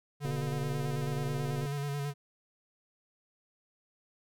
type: tone with vibrato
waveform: square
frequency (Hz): 142.7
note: D3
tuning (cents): -49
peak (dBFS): -33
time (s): 0.2-2.14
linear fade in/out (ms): 50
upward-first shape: square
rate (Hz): 9.2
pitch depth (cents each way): 28
type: click train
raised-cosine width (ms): 2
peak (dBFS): -28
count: 171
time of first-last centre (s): 0.25-1.655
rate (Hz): 121
effects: none